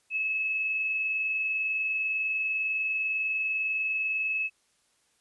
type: tone with tremolo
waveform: sine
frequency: 2591 Hz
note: E7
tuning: 30 cents flat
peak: -25 dBFS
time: 0.1-4.5 s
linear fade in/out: 50 ms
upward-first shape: sine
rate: 20 Hz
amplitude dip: 25%
effects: white hiss -69 dBFS RMS until 5.2 s + resampled to 24000 Hz